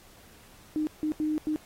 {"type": "tone bursts at uneven times", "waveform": "sine", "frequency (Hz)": 306.9, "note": "D#4", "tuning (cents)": -24, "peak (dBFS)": -25, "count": 4, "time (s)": [[0.76, 0.87], [1.03, 1.12], [1.2, 1.38], [1.47, 1.56]], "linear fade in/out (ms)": 0, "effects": ["pink hiss -55 dBFS RMS until 1.65 s", "AAC 48 kbps"]}